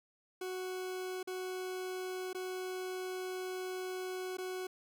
40% pulse tone with dropouts, 370.1 Hz, F#4, in tune, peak -37 dBFS, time 0.41-4.67 s, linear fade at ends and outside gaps 5 ms, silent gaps 1.23-1.273 / 2.331-2.347 / 4.371-4.383 s, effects none

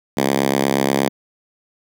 5% pulse tone with high-pass filter, 68.4 Hz, C#2, 23 cents flat, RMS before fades -18 dBFS, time 0.17-1.09 s, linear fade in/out 5 ms, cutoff 200 Hz, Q 1.3, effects none

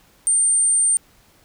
sine tone, 8870 Hz, C#9, in tune, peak -14 dBFS, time 0.27-0.97 s, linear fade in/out 0 ms, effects pink hiss -55 dBFS RMS until 1.44 s

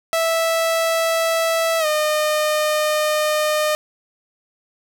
sawtooth tone with pitch glide, 657 to 609.5 Hz, E5 to D#5, -6 to -36 cents, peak -13 dBFS, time 0.13-3.75 s, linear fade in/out 0 ms, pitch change -130 cents, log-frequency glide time 1.79-1.86 s, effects none

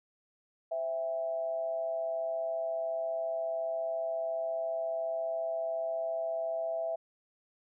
sine tone with amplitude modulation, 659.3 Hz, E5, in tune, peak -28 dBFS, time 0.71-6.96 s, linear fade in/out 10 ms, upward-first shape sine, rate 140 Hz, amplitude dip 60%, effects none

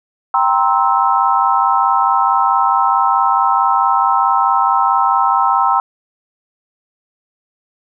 sine chord, C dominant seventh, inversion second, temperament just, 784.9 / 941.9 / 1046.5 / 1308.1 Hz, G5 / Bb5 / C6 / E6, +2 / +18 / 0 / -14 cents, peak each -16 dBFS, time 0.34-5.8 s, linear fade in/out 2 ms, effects none

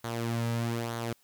sawtooth tone with flanger, 116.54 Hz, A#2, in tune, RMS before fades -32 dBFS, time 0.04-1.13 s, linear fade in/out 5 ms, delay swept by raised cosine 0.38 to 2.78 ms, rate 1.1 Hz, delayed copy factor -0.55, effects white hiss -66 dBFS RMS until 1.23 s

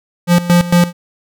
square tone with tremolo, 174.61 Hz, F3, in tune, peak -7 dBFS, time 0.27-0.93 s, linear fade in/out 50 ms, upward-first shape square, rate 4.4 Hz, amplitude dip 80%, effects none

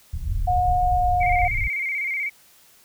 pink low-pass noise, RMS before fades -25 dBFS, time 0.13-1.68 s, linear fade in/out 5 ms, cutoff 100 Hz, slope 24 dB/octave
sine tone with pitch glide, 723 to 718 Hz, F#5 to F5, -40 to +48 cents, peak -18 dBFS, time 0.47-1.48 s, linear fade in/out 10 ms, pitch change -12 cents, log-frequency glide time 0.92-1.07 s
sine tone with vibrato, 2195 Hz, C#7, 18 cents flat, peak -23 dBFS, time 1.2-2.3 s, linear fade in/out 20 ms, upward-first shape square, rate 16 Hz, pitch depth 62 cents each way
effects white hiss -54 dBFS RMS until 2.84 s

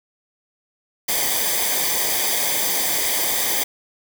white noise with comb filter, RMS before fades -21 dBFS, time 1.08-3.64 s, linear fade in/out 10 ms, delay 0.73 ms, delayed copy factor -0.75, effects none

